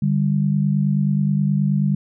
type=tone pair together; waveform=sine; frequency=147.6 / 197.02 Hz; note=D3 / G3; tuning=+9 / +9 cents; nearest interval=perfect fourth; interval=500 cents; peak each=-18 / -19 dBFS; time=0.02-1.95 s; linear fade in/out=5 ms; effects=none